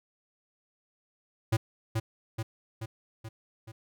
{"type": "tone with echo", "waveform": "square", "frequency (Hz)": 111.5, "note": "A2", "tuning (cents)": 23, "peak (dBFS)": -23, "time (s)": [1.52, 1.57], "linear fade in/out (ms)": 10, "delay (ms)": 430, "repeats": 5, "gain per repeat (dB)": -4, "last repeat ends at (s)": 3.72, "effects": []}